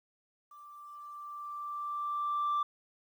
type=tone with level ramp; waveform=sine; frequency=1174.7 Hz; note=D6; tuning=in tune; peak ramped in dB=-50 to -25 dBFS; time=0.51-2.63 s; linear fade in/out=5 ms; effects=tanh soft clip ceiling -26 dBFS + 11-bit